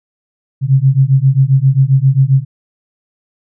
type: beating tone pair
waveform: sine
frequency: 130.81 / 138.31 Hz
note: C3 / C#3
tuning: 0 / -4 cents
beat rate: 7.5 Hz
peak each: -10 dBFS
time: 0.61-2.45 s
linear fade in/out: 50 ms
effects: none